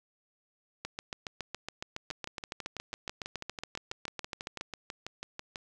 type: two click trains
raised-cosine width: 0.2 ms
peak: -21 / -19 dBFS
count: 22 / 28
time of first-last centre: 2.11-5.558 / 0.85-4.61 s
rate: 6.09 / 7.18 Hz
effects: none